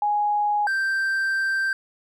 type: tone pair in turn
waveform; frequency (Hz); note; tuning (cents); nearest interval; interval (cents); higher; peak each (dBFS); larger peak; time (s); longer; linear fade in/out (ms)
sine / triangle; 830.6 / 1568; G#5 / G6; 0 / 0; major seventh; 1100; second; -19; neither; 0.02-0.67 / 0.67-1.73; second; 2
effects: none